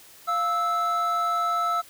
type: tone pair together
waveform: triangle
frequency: 696.1 / 1312 Hz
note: F5 / E6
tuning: -6 / -9 cents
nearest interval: major seventh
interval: 1097 cents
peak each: -27 / -21 dBFS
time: 0.27-1.82 s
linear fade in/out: 20 ms
effects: white hiss -50 dBFS RMS until 1.89 s